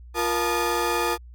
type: tone cluster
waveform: 35% pulse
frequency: 350.6 / 471.5 / 868 / 1226 Hz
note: F4 / A#4 / A5 / D#6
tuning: +7 / +20 / -24 / -26 cents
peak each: -26 dBFS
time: 0.14-1.18 s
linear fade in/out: 50 ms
effects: added 60 Hz sine -41 dBFS peak until 1.34 s